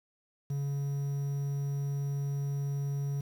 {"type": "tone with quantisation", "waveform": "triangle", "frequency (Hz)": 140.7, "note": "C#3", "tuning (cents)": 26, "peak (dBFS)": -28, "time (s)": [0.5, 3.21], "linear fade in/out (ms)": 5, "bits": 9, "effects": []}